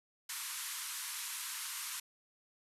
white band-pass noise, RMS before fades -42 dBFS, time 0.29-2 s, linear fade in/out 5 ms, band 920 to 13000 Hz, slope 96 dB/octave, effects none

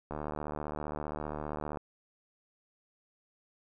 click train, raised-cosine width 1 ms, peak -23 dBFS, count 126, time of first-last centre 0.11-1.772 s, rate 75.2 Hz, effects none

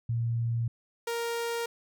sine / sawtooth tone pair in turn, 116.54 / 467 Hz, A#2 / A#4, 0 / +3 cents, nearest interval 2 octaves, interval 2403 cents, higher second, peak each -26 / -26 dBFS, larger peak neither, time 0.09-0.68 / 1.07-1.66 s, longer neither, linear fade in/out 5 ms, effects none

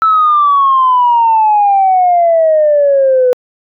sine exponential sweep, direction down, 1321 to 493.9 Hz, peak -5 dBFS, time 0.02-3.33 s, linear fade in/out 0 ms, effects tanh soft clip ceiling -1 dBFS

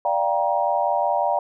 sine chord, G minor seventh, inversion second, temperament equal with one note detuned, 587.3 / 698.5 / 784 / 944.3 Hz, D5 / F5 / G5 / Bb5, 0 / 0 / 0 / +22 cents, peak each -24 dBFS, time 0.05-1.39 s, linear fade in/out 2 ms, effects none

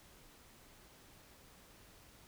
silence, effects pink hiss -61 dBFS RMS until 2.27 s

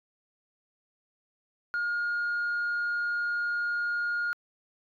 sine tone, 1424 Hz, F6, 33 cents sharp, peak -25 dBFS, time 1.74-4.33 s, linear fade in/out 0 ms, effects tanh soft clip ceiling -25 dBFS

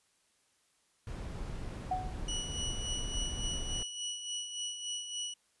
brown noise, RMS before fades -39 dBFS, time 1.07-3.83 s, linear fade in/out 2 ms
sine tone with exponential decay, 742 Hz, F#5, 5 cents sharp, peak -27 dBFS, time 1.91-2.24 s, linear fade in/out 5 ms, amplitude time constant 70 ms
25% pulse tone with tremolo, 2938 Hz, F#7, 13 cents flat, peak -31 dBFS, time 2.28-5.34 s, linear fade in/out 5 ms, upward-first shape sine, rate 3.5 Hz, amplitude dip 55%
effects white hiss -72 dBFS RMS until 5.6 s + resampled to 24000 Hz

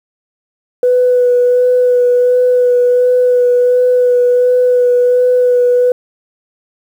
sine tone with vibrato, 494.8 Hz, B4, 3 cents sharp, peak -6 dBFS, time 0.83-5.92 s, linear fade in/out 2 ms, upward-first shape sine, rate 1.4 Hz, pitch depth 15 cents each way, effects tanh soft clip ceiling -2 dBFS + 7-bit

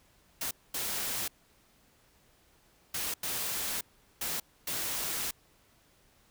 white noise bursts at uneven times, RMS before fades -34 dBFS, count 6, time 0.41-0.51 / 0.74-1.28 / 2.94-3.14 / 3.23-3.81 / 4.21-4.4 / 4.67-5.31 s, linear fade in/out 5 ms, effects pink hiss -65 dBFS RMS until 6.3 s

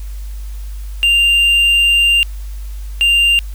triangle tone pair in turn, 2789 / 2789 Hz, F7 / F7, -3 / -3 cents, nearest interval unison, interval 0 cents, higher neither, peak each -7 dBFS, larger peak neither, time 1.03-2.23 / 3.01-3.39 s, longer first, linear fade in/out 0 ms, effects added 50 Hz sine -23 dBFS peak until 3.54 s + white hiss -44 dBFS RMS until 3.54 s

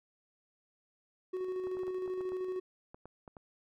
triangle tone with tremolo, 370 Hz, F#4, in tune, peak -31 dBFS, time 1.33-2.6 s, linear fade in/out 10 ms, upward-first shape square, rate 13 Hz, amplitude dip 30%
clicks, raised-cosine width 1 ms, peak -35 dBFS, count 11, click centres 1.67 / 1.77 / 1.834 / 1.88 / 2.078 / 2.208 / 2.32 / 2.945 / 3.056 / 3.278 / 3.368 s
effects none

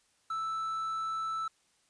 triangle tone with quantisation, 1318.5 Hz, E6, in tune, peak -30 dBFS, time 0.3-1.48 s, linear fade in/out 5 ms, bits 10, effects white hiss -70 dBFS RMS until 1.89 s + resampled to 22050 Hz

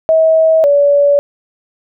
sine tone pair in turn, 642 / 572 Hz, E5 / D5, -46 / -46 cents, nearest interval major second, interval 200 cents, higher first, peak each -6 dBFS, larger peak neither, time 0.09-0.64 / 0.64-1.19 s, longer neither, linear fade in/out 0 ms, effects none

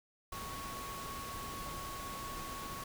sine tone in noise, 1108.7 Hz, C#6, in tune, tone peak -44 dBFS, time 0.32-2.84 s, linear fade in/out 5 ms, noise pink, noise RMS -45 dBFS, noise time 0.32-2.84 s, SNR -2 dB, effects none

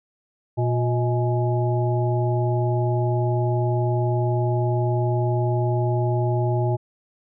harmonic tone with a mistuned harmonic, 120 Hz, B2, 49 cents flat, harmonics 1 / 3 / 5 / 7, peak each -20 / -26 / -29 / -30 dBFS, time 0.57-6.77 s, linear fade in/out 20 ms, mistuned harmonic 5, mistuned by +79 cents, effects none

